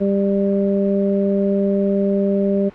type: harmonic tone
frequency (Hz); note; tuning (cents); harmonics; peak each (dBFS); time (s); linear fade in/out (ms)
198.1; G3; +18; 1 / 2 / 3; -17 / -20 / -22; 0-2.7; 20
effects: pink hiss -43 dBFS RMS until 2.74 s + low-pass 2000 Hz 12 dB/octave